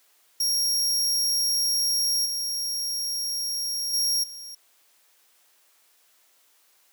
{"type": "tone with level steps", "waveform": "sawtooth", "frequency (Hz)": 5588, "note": "F8", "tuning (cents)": 0, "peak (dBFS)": [-19, -24, -19, -35], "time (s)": [0.4, 4.55], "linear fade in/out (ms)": 5, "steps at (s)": [2.25, 3.93, 4.23], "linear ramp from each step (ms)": 10, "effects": ["white hiss -62 dBFS RMS until 6.92 s", "high-pass 400 Hz 12 dB/octave"]}